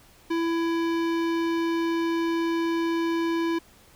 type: tone with hard clipping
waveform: sine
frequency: 333 Hz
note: E4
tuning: 18 cents sharp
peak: -25 dBFS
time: 0.3-3.59 s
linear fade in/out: 10 ms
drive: 18 dB
effects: pink hiss -55 dBFS RMS until 3.95 s